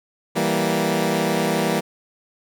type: chord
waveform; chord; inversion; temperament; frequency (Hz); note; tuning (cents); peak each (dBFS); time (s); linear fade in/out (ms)
15% pulse; E diminished; none; equal; 164.81 / 196 / 233.1; E3 / G3 / Bb3; 0 / 0 / 0; -17; 0.35-1.81; 20
effects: none

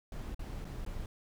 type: noise with dropouts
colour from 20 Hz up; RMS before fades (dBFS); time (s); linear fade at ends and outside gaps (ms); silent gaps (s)
brown; -40; 0.12-1.06; 2; 0.346-0.393 / 0.646-0.651 / 0.85-0.862
effects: none

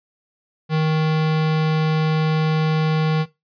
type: tone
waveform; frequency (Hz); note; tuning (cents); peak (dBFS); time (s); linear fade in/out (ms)
square; 156.8; D#3; +14; -17; 0.69-3.26; 50
effects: noise-tail reverb RT60 0.2 s tail -17 dB re dry + resampled to 11025 Hz

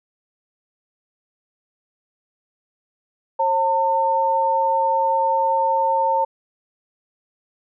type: tone pair together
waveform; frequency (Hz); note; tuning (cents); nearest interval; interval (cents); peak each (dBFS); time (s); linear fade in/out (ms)
sine; 539 / 902.6; C#5 / A5; -49 / +44; major sixth; 893; -22 / -17; 3.39-6.25; 10
effects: none

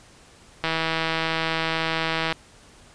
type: click train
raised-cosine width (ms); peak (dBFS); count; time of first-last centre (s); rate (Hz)
0.3; -8; 274; 0.64-2.325; 162
effects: pink hiss -51 dBFS RMS until 2.94 s + resampled to 22050 Hz

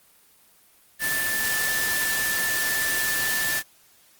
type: tone in noise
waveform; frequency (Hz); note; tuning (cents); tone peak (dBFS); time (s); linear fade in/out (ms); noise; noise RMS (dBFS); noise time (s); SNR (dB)
sine; 1760; A6; 0; -25; 0.99-3.63; 50; white; -27; 0.99-3.63; -1
effects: white hiss -57 dBFS RMS until 4.19 s + Opus 24 kbps

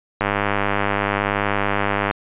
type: click train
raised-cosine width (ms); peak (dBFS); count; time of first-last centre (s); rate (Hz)
0.5; -4; 193; 0.21-2.111; 101
effects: resampled to 8000 Hz

